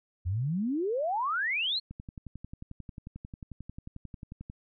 sine exponential sweep, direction up, 82.41 to 4362 Hz, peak -27 dBFS, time 0.25-1.8 s, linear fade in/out 20 ms
click train, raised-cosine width 5 ms, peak -29 dBFS, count 30, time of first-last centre 1.91-4.499 s, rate 11.2 Hz
effects none

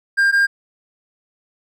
triangle tone pair in turn, 1600 / 1605.6 Hz, G6 / G6, +35 / +41 cents, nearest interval unison, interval 6 cents, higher second, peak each -10 dBFS, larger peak neither, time 0.17-0.32 / 0.32-0.47 s, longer neither, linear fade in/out 20 ms, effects none

